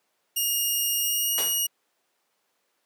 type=tone with pitch glide; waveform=5% pulse; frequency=2844 to 2882 Hz; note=F7 to F#7; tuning=+31 to -46 cents; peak=-15 dBFS; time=0.36-1.67 s; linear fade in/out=10 ms; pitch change=+23 cents; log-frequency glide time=1-1.37 s
type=noise with exponential decay; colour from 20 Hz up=pink; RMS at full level=-27 dBFS; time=1.38-1.69 s; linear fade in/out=0 ms; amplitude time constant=66 ms
effects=pink hiss -72 dBFS RMS until 2.85 s + high-pass 400 Hz 12 dB/octave